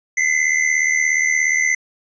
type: tone pair together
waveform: square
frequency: 2015 / 2092 Hz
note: B6 / C7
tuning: +34 / -1 cents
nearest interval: minor second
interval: 65 cents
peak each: -18 / -19 dBFS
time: 0.17-1.75 s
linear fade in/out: 5 ms
effects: resampled to 16000 Hz